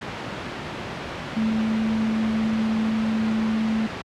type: tone in noise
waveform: sine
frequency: 220.5 Hz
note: A3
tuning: 4 cents sharp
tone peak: -20 dBFS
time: 1.36-3.87 s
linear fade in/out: 10 ms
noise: pink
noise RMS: -30 dBFS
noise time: 0.01-4.02 s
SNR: +7 dB
effects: high-pass 100 Hz 12 dB/octave + low-pass 3000 Hz 12 dB/octave